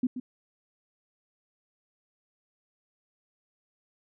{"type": "tone with echo", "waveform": "sine", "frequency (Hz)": 252, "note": "B3", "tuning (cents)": 35, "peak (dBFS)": -22, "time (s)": [0.03, 0.07], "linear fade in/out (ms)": 5, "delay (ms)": 130, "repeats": 1, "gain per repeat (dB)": -10, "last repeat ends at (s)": 0.2, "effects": []}